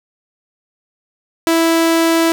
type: tone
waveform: sawtooth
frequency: 329.6 Hz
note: E4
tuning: in tune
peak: -7 dBFS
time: 1.47-2.32 s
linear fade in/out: 0 ms
effects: none